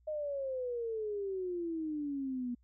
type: exponential sweep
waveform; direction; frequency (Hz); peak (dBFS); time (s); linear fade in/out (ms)
sine; down; 622.3 to 239.5; -34; 0.07-2.55; 10
effects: added 60 Hz sine -64 dBFS peak until 2.63 s